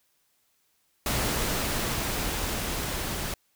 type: noise with level ramp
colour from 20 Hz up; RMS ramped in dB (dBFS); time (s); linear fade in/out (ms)
pink; -27 to -32; 1.06-3.34; 2
effects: white hiss -70 dBFS RMS until 3.55 s